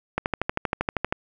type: click train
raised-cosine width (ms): 0.5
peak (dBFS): -8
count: 13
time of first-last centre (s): 0.18-1.125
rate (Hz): 12.7
effects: none